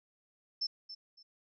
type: tone with echo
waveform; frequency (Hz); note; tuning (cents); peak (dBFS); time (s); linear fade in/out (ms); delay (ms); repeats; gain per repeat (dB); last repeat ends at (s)
sine; 5300; E8; +9; -31; 0.61-0.67; 10; 280; 2; -12; 1.23
effects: none